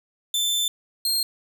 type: tone pair in turn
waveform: sawtooth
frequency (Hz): 3541 / 4211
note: A7 / C8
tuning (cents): +10 / +10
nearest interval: minor third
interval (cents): 300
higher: second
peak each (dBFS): -18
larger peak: neither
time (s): 0.34-0.68 / 1.05-1.23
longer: first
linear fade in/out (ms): 2
effects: none